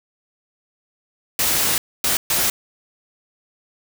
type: noise bursts at uneven times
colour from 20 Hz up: white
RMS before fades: -19 dBFS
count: 3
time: 1.39-1.78 / 2.04-2.17 / 2.3-2.5 s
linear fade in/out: 2 ms
effects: none